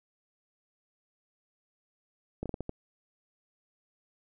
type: slowing click train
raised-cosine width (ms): 2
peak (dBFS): -21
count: 6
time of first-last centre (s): 2.43-2.694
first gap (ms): 27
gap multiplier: 1.34
effects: none